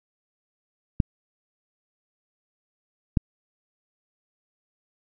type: clicks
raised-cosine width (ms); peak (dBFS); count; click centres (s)
5; -6; 2; 1.002 / 3.172
effects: none